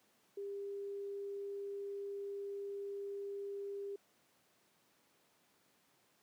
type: tone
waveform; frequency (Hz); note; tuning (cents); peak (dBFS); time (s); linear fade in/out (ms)
sine; 400.2; G4; +36; -40; 0.37-3.96; 5
effects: pink hiss -72 dBFS RMS until 6.22 s + high-pass 200 Hz 12 dB/octave